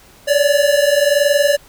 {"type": "tone pair together", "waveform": "square", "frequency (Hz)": [566, 587.1], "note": ["C#5", "D5"], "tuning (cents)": [36, -1], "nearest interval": "minor second", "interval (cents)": 63, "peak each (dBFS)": -15, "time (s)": [0.27, 1.57], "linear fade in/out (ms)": 20, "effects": ["pink hiss -46 dBFS RMS until 1.68 s"]}